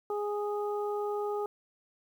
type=harmonic tone; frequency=413.9 Hz; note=G#4; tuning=6 cents flat; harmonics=1 / 2 / 3; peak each=-31 / -37 / -41 dBFS; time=0.1-1.46 s; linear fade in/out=2 ms; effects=10-bit